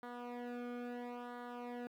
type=tone with flanger; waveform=sawtooth; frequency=243 Hz; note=B3; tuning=28 cents flat; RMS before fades=-45 dBFS; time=0.03-1.87 s; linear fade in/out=0 ms; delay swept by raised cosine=0.39 to 1.08 ms; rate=0.74 Hz; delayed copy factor=-0.9; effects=low-pass 2000 Hz 12 dB/octave + 11-bit